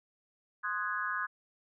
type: chord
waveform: sine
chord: Ab dominant seventh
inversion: first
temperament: equal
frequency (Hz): 1046.5 / 1244.5 / 1480 / 1661.2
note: C6 / Eb6 / Gb6 / Ab6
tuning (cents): 0 / 0 / 0 / 0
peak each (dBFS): -39 / -37 / -37 / -36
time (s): 0.63-1.27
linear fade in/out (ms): 20
effects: none